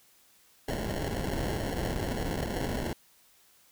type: noise with sample-and-hold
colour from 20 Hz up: pink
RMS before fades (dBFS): -32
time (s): 0.68-2.93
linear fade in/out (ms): 5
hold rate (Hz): 1225
effects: white hiss -62 dBFS RMS until 3.71 s